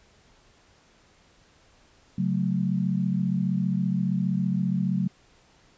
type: chord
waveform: sine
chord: F# minor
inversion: second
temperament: equal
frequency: 138.59 / 185 / 220 Hz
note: C#3 / F#3 / A3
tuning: 0 / 0 / 0 cents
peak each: -29 / -24 / -30 dBFS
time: 2.18-5.08 s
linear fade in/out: 5 ms
effects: pink hiss -59 dBFS RMS until 5.77 s + resampled to 16000 Hz